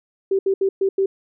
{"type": "tone bursts at uneven times", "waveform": "sine", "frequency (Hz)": 387.9, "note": "G4", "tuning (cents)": -18, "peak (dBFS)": -15, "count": 5, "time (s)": [[0.31, 0.39], [0.46, 0.54], [0.61, 0.69], [0.81, 0.89], [0.98, 1.06]], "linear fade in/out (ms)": 5, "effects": []}